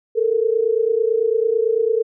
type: tone pair together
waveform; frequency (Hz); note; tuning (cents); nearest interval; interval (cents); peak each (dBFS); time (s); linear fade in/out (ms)
sine; 437.2 / 466.2; A4 / A#4; -11 / 0; minor second; 111; -18; 0.15-2.03; 20
effects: none